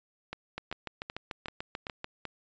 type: two click trains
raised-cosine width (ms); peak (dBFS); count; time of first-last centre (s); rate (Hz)
0.3; -21 / -20; 6 / 11; 0.33-2.253 / 0.58-2.044; 2.6 / 6.83
effects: resampled to 16000 Hz